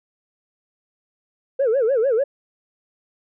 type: tone with vibrato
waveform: sine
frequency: 493.9 Hz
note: B4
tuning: in tune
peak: -14 dBFS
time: 1.59-2.24 s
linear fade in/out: 10 ms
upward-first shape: sine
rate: 6.7 Hz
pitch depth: 230 cents each way
effects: tanh soft clip ceiling -13 dBFS